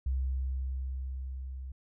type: tone with level ramp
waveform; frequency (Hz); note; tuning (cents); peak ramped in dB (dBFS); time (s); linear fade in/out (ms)
sine; 65.41; C2; 0; -27 to -38; 0.06-1.72; 5
effects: none